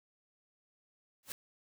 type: noise with exponential growth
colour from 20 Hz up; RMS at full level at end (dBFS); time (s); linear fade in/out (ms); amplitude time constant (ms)
white; -36; 1.23-1.32; 1; 18
effects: none